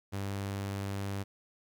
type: tone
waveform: sawtooth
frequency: 99 Hz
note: G2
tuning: 18 cents sharp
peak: -30 dBFS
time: 0.12-1.24 s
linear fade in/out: 20 ms
effects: 12-bit